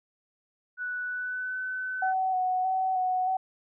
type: tone with pitch glide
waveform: sine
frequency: 1480 to 1512.8 Hz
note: F#6 to F#6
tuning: 0 to +38 cents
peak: -30 dBFS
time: 0.77-2.14 s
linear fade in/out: 50 ms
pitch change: +38 cents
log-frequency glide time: 1.05-1.58 s
type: tone with vibrato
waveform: sine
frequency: 747 Hz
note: F#5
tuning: 16 cents sharp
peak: -24 dBFS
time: 2.02-3.37 s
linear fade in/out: 5 ms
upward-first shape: square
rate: 1.6 Hz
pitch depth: 18 cents each way
effects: none